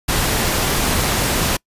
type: noise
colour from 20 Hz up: pink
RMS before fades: -18 dBFS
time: 0.08-1.57 s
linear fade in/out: 10 ms
effects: noise-tail reverb RT60 0.1 s tail -26 dB re dry + resampled to 32000 Hz